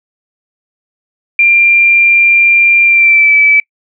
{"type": "tone with pitch glide", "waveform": "sine", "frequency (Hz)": [2382, 2305], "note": ["D7", "D7"], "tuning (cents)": [24, -33], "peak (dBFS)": -4, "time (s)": [1.39, 3.6], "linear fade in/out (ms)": 2, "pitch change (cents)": -57, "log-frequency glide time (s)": [2.84, 3.35], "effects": ["noise-tail reverb RT60 0.1 s tail -25 dB re dry"]}